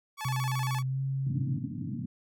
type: tone with vibrato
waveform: sawtooth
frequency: 987.8 Hz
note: B5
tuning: in tune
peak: -30 dBFS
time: 0.17-0.83 s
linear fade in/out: 50 ms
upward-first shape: square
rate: 13 Hz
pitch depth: 230 cents each way
type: tone with pitch glide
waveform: sine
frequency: 129.7 to 135.05 Hz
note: C3 to C#3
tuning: -15 to -45 cents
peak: -28 dBFS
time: 0.25-1.57 s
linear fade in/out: 5 ms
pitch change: +70 cents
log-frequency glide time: 0.82-1.01 s
type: band-pass noise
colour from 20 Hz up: pink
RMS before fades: -35 dBFS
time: 1.26-2.06 s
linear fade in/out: 10 ms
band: 100 to 300 Hz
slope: 96 dB/octave
effects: none